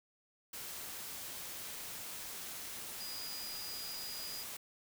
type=tone in noise; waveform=sine; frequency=4900 Hz; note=D#8; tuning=27 cents flat; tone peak=-44 dBFS; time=3-4.43 s; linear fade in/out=5 ms; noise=white; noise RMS=-45 dBFS; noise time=0.53-4.57 s; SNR=-2 dB; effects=none